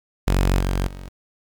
sawtooth tone with level steps, 46.39 Hz, F#1, 5 cents sharp, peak -12 / -16 / -30 dBFS, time 0.27-1.09 s, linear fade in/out 10 ms, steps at 0.6 / 0.87 s, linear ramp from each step 5 ms, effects 8-bit

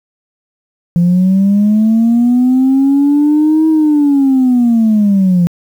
sine linear two-way sweep, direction up then down, 170.4 to 318.9 to 170.4 Hz, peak -5 dBFS, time 0.96-5.47 s, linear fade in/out 0 ms, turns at 3.68 s, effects tanh soft clip ceiling -4 dBFS + 7-bit

